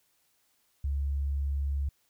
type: tone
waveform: sine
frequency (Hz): 70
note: C#2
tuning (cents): +18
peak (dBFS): -27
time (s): 0.84-1.89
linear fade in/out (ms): 5
effects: white hiss -71 dBFS RMS until 2.09 s